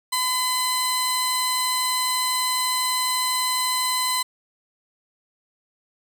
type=tone pair together; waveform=sawtooth; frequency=1014 / 4056 Hz; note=B5 / B7; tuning=+45 / +45 cents; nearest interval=2 octaves; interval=2400 cents; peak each=-20 dBFS; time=0.12-4.23 s; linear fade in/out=10 ms; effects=none